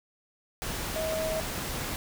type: tone in noise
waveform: sine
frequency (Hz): 636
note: D#5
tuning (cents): +38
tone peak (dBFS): -29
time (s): 0.96-1.4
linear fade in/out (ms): 0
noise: pink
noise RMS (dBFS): -34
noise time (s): 0.62-1.96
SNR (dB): +2
effects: none